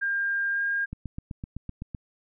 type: tone with pitch glide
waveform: sine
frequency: 1603 to 1615.1 Hz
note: G6 to G#6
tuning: +38 to -49 cents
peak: -24 dBFS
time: 0.01-0.86 s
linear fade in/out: 20 ms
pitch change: +13 cents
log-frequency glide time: 0.51-0.61 s
type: click train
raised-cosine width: 5 ms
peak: -22 dBFS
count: 9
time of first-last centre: 0.93-1.948 s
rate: 7.86 Hz
effects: none